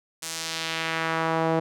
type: tone with band-pass filter sweep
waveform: sawtooth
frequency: 162.6 Hz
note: E3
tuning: 23 cents flat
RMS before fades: -27 dBFS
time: 0.22-1.6 s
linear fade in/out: 10 ms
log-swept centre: 8200 to 570 Hz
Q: 1.1
effects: none